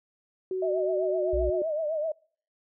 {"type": "tone with pitch glide", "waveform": "sine", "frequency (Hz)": [373.9, 365.8], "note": ["F#4", "F#4"], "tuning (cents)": [18, -20], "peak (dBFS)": -27, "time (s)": [0.51, 1.62], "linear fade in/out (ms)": 2, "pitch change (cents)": -38, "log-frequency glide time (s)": [1.1, 1.26]}
{"type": "tone with vibrato", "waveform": "sine", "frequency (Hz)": 622.3, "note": "D#5", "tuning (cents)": 0, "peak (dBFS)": -26, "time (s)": [0.62, 2.12], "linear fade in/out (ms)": 5, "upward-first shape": "triangle", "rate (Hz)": 7.8, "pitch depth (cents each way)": 110}
{"type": "tone", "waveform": "sine", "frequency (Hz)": 60.9, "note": "B1", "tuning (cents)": -24, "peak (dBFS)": -28, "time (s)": [1.33, 1.5], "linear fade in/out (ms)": 5}
{"effects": ["noise-tail reverb RT60 0.5 s tail -26 dB re dry"]}